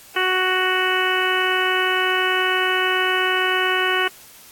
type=harmonic tone; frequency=371 Hz; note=F#4; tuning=5 cents sharp; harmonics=1 / 2 / 3 / 4 / 5 / 6 / 7 / 8; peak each=-24 / -28 / -25 / -23 / -25 / -29 / -28 / -25 dBFS; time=0.16-4.08 s; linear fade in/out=5 ms; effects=white hiss -45 dBFS RMS until 4.51 s + AAC 64 kbps